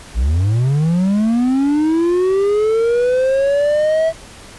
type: linear sweep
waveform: triangle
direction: up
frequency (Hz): 51.8 to 656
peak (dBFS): -10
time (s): 0.14-4.13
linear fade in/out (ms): 50
effects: pink hiss -38 dBFS RMS until 4.58 s + resampled to 24000 Hz